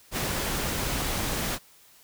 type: noise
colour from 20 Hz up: pink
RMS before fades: -29 dBFS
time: 0.11-1.59 s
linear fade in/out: 50 ms
effects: white hiss -56 dBFS RMS until 2.03 s